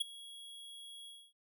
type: tone with ADSR envelope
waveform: square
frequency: 3322 Hz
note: G#7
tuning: in tune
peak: -29 dBFS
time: 0-1.33 s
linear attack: 12 ms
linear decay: 13 ms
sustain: -20 dB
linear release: 260 ms
effects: none